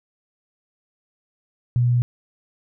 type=tone; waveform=sine; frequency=121.8 Hz; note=B2; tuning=24 cents flat; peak=-15 dBFS; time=1.76-2.02 s; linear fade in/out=0 ms; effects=none